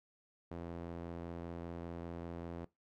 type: tone with band-pass filter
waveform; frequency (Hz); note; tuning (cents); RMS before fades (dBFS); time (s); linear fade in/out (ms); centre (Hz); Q
sawtooth; 85.1; F2; -44; -45; 0.51-2.65; 5; 400; 0.67
effects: noise-tail reverb RT60 0.2 s tail -20 dB re dry